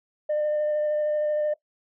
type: tone with vibrato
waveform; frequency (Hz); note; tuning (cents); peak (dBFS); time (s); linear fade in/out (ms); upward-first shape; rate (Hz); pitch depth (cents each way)
sine; 602; D5; +43; -20; 0.29-1.54; 10; square; 13; 9
effects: noise-tail reverb RT60 0.1 s tail -19 dB re dry + tanh soft clip ceiling -20 dBFS